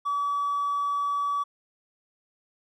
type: tone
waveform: triangle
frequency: 1144 Hz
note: D6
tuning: 46 cents flat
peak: -21 dBFS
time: 0.05-1.44 s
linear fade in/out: 20 ms
effects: tanh soft clip ceiling -21 dBFS